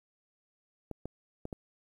clicks, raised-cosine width 2 ms, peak -25 dBFS, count 4, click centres 0.913 / 1.056 / 1.454 / 1.528 s, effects 10-bit

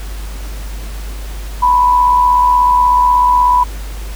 sine tone with amplitude modulation, 987.8 Hz, B5, in tune, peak -5 dBFS, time 1.62-3.64 s, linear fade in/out 10 ms, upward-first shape sine, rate 76.4 Hz, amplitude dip 45%, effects added 50 Hz sine -22 dBFS peak until 4.15 s + pink hiss -34 dBFS RMS until 4.15 s

